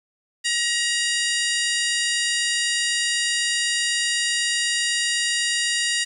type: harmonic tone with a mistuned harmonic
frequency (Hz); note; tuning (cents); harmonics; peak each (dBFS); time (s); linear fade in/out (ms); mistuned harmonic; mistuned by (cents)
948; A#5; +29; 2 / 3 / 4 / 5 / 6 / 7 / 8 / 9 / 10; -25 / -27 / -29 / -28 / -33 / -30 / -33 / -34 / -34; 0.44-6.05; 20; 7; +56
effects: 9-bit